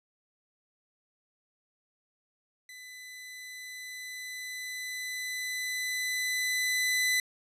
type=tone with level ramp; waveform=sawtooth; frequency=2004 Hz; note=B6; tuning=25 cents sharp; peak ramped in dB=-42 to -21 dBFS; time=2.69-7.2 s; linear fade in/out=2 ms; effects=resampled to 32000 Hz